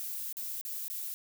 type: noise with dropouts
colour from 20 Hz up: violet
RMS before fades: -38 dBFS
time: 0-1.14 s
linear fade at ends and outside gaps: 0 ms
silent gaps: 0.327-0.369 / 0.612-0.65 / 0.881-0.9 s
effects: none